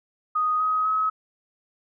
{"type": "tone with pitch steps", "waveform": "sine", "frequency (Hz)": [1244.5, 1261.9, 1279.5], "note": ["D#6", "D#6", "D#6"], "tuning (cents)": [0, 24, 48], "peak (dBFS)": -20, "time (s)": [0.35, 1.1], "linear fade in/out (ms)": 10, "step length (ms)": 250, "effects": []}